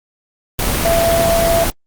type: tone in noise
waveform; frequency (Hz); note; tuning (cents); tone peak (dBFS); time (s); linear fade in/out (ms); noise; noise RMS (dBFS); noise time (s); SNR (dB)
sine; 671; E5; +31; -12; 0.85-1.64; 0; pink; -17; 0.59-1.7; +2
effects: Opus 24 kbps